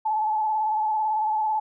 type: tone with vibrato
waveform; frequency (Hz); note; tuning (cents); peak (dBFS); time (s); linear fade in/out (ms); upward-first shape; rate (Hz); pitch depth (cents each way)
sine; 863; A5; -34; -21; 0.05-1.6; 10; square; 18; 27
effects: none